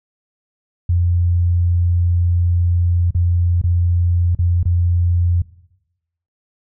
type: tone with dropouts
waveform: sine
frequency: 87.2 Hz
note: F2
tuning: 2 cents flat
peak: -12 dBFS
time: 0.89-5.42 s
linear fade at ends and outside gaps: 5 ms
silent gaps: 3.108-3.147 / 3.616-3.638 / 4.35-4.389 / 4.631-4.654 s
effects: noise-tail reverb RT60 0.9 s tail -19 dB re dry